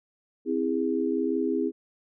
sine chord, C augmented, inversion none, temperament just, 261.6 / 327 / 408.8 Hz, C4 / E4 / G#4, 0 / -14 / -27 cents, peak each -28 dBFS, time 0.45-1.72 s, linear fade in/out 50 ms, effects none

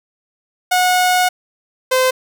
sawtooth tone pair in turn, 729 / 515.5 Hz, F#5 / C5, -26 / -26 cents, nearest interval tritone, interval 600 cents, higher first, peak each -8 dBFS, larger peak neither, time 0.71-1.29 / 1.91-2.11 s, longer first, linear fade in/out 10 ms, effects none

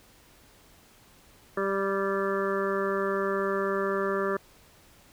harmonic tone with a mistuned harmonic, 196 Hz, G3, in tune, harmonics 1 / 2 / 3 / 5 / 6 / 7 / 8 / 9, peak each -35 / -28 / -33 / -40 / -33 / -37 / -42 / -37 dBFS, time 1.57-4.37 s, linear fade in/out 5 ms, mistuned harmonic 9, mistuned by -28 cents, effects pink hiss -57 dBFS RMS until 5.12 s

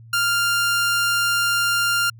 sawtooth tone, 1396.9 Hz, F6, in tune, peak -14 dBFS, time 0.13-2.1 s, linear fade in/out 5 ms, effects added 114 Hz sine -41 dBFS peak until 2.19 s

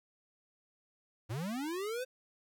square linear sweep, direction up, 98 to 523.3 Hz, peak -36 dBFS, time 1.29-2.05 s, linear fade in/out 20 ms, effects 12-bit

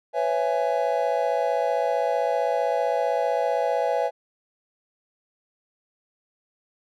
triangle chord, C# minor seventh, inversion third, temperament just, 498.9 / 554.4 / 665.2 / 831.5 Hz, B4 / C#5 / E5 / G#5, +17 / 0 / +16 / +2 cents, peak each -25 / -25 / -24 / -25 dBFS, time 0.13-4.11 s, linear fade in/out 50 ms, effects none

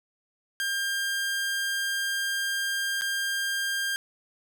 sawtooth tone with dropouts, 1600 Hz, G6, 35 cents sharp, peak -23 dBFS, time 0.6-3.96 s, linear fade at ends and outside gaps 0 ms, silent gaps 3.011-3.019 s, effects none

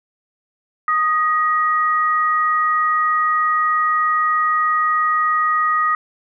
sine tone pair together, 1243.2 / 1900 Hz, D#6 / A#6, -2 / +33 cents, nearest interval perfect fifth, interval 735 cents, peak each -15 / -22 dBFS, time 0.88-5.95 s, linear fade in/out 2 ms, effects none

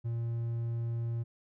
triangle tone, 116.54 Hz, A#2, in tune, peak -29 dBFS, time 0.04-1.24 s, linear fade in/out 20 ms, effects none

